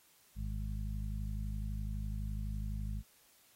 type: harmonic tone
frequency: 51.91 Hz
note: G#1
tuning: in tune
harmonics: 1 / 2 / 3 / 4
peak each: -37 / -42 / -47 / -47 dBFS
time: 0.35-3.03 s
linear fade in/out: 50 ms
effects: white hiss -66 dBFS RMS until 3.55 s + AAC 48 kbps